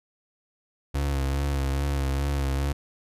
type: tone with vibrato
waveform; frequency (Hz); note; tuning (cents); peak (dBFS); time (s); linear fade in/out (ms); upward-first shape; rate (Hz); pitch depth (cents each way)
35% pulse; 69.3; C#2; 0; -22; 0.94-2.73; 10; sine; 2.4; 40
effects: resampled to 32000 Hz